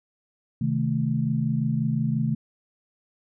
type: chord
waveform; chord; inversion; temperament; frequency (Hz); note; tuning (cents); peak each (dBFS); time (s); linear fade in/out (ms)
sine; A diminished; first; equal with one note detuned; 130.81 / 156.46 / 220; C3 / Eb3 / A3; 0 / +10 / 0; -26; 0.61-2.35; 5
effects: none